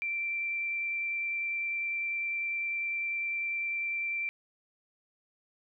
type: tone with vibrato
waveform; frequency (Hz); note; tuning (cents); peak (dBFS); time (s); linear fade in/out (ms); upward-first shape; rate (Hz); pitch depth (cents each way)
sine; 2349; D7; 0; -30; 0.02-4.29; 0; triangle; 10; 9
effects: none